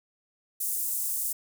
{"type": "high-pass noise", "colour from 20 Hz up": "pink", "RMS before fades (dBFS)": -30, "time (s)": [0.6, 1.33], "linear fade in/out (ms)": 10, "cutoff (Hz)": 8500, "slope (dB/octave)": 24, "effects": []}